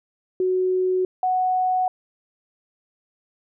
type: tone pair in turn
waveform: sine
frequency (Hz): 370 / 740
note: F#4 / F#5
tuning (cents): 0 / 0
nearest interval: octave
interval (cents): 1200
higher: second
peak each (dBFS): -18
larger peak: neither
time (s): 0.4-1.05 / 1.23-1.88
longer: neither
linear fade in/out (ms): 2
effects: none